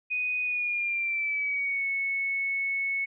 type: tone with pitch glide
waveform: sine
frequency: 2489 to 2205 Hz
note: D#7 to C#7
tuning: 0 to -10 cents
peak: -26 dBFS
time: 0.1-3.06 s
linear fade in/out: 20 ms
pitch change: -210 cents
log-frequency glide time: 0.42-1.86 s
effects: none